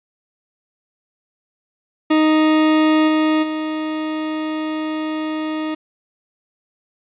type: tone with level steps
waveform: 40% pulse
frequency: 311.1 Hz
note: D#4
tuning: in tune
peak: -11 / -13 / -20 dBFS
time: 2.1-5.75 s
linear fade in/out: 10 ms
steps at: 3.07 / 3.42 s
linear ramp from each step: 20 ms
effects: resampled to 8000 Hz + 8-bit